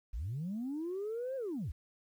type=linear two-way sweep; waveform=sine; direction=up then down; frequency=42.45 to 544 to 48.39 Hz; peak=-34 dBFS; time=0.13-1.72 s; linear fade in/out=10 ms; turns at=1.36 s; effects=tanh soft clip ceiling -32 dBFS + 11-bit